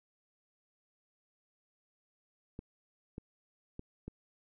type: clicks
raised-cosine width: 3 ms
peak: -29 dBFS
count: 4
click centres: 2.591 / 3.181 / 3.794 / 4.08 s
effects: none